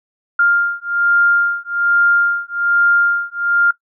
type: beating tone pair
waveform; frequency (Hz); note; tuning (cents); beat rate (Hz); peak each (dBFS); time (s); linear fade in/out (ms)
sine; 1400 / 1401.2; F6 / F6; +4 / +5; 1.2; -15; 0.39-3.71; 5
effects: noise-tail reverb RT60 0.1 s tail -19 dB re dry